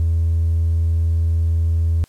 sine tone with hard clipping, 82.41 Hz, E2, in tune, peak -15 dBFS, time 0-2.04 s, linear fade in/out 0 ms, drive 1 dB, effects white hiss -55 dBFS RMS until 2.08 s + low-pass 12000 Hz 12 dB/octave

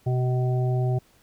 harmonic tone, 126.3 Hz, B2, 39 cents sharp, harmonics 1 / 3 / 5 / 6, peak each -21 / -31 / -35 / -36 dBFS, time 0.06-0.99 s, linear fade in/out 10 ms, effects pink hiss -60 dBFS RMS until 1.22 s

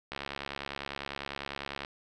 click train, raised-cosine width 0.3 ms, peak -20 dBFS, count 122, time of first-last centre 0.12-1.849 s, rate 70 Hz, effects none

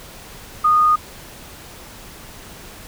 sine tone, 1231 Hz, D#6, 19 cents flat, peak -11 dBFS, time 0.64-0.96 s, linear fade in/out 10 ms, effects pink hiss -39 dBFS RMS until 2.87 s

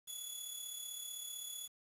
10% pulse tone with amplitude modulation, 3406 Hz, G#7, 43 cents sharp, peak -33 dBFS, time 0.07-1.68 s, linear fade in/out 20 ms, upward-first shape sine, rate 35.7 Hz, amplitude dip 50%, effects resampled to 32000 Hz + 10-bit

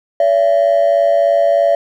triangle ring-modulated tone, 622.3 Hz, D#5, in tune, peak -3 dBFS, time 0.2-1.75 s, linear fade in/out 2 ms, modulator 51.6 Hz, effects tanh soft clip ceiling -4 dBFS

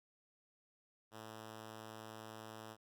5% pulse tone, 110 Hz, A2, in tune, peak -38 dBFS, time 1.11-2.77 s, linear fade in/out 50 ms, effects none

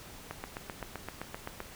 click train, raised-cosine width 0.5 ms, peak -22 dBFS, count 11, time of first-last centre 0.31-1.604 s, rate 7.73 Hz, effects pink hiss -49 dBFS RMS until 1.75 s

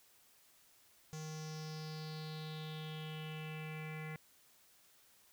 square tone with low-pass filter sweep, 155.9 Hz, D#3, 4 cents sharp, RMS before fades -45 dBFS, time 1.13-4.16 s, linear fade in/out 0 ms, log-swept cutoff 6500 to 2100 Hz, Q 5.3, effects white hiss -67 dBFS RMS until 5.32 s

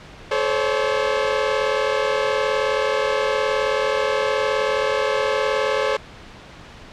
sawtooth tone cluster, 431.9 / 525 / 564 Hz, A4 / C5 / C#5, -32 / +6 / +30 cents, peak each -19 dBFS, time 0.31-5.97 s, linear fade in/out 5 ms, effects pink hiss -41 dBFS RMS until 6.92 s + low-pass 4000 Hz 12 dB/octave

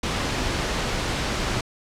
pink noise, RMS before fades -25 dBFS, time 0.03-1.61 s, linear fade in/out 5 ms, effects low-pass 6000 Hz 12 dB/octave

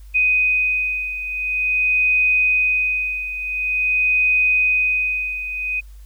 sine beating tone pair, 2500 / 2500.47 Hz, D#7 / D#7, +8 / +8 cents, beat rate 0.47 Hz, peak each -17 / -22 dBFS, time 0.14-5.81 s, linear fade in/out 20 ms, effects added 50 Hz sine -37 dBFS peak until 6.05 s + white hiss -57 dBFS RMS until 6.05 s

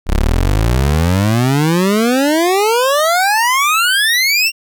25% pulse exponential sweep, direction up, 31.46 to 2800 Hz, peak -7 dBFS, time 0.06-4.52 s, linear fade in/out 50 ms, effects none

